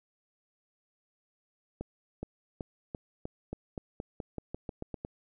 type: accelerating click train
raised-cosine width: 2 ms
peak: -23 dBFS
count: 15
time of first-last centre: 1.81-5.049 s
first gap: 420 ms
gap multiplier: 0.9
effects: none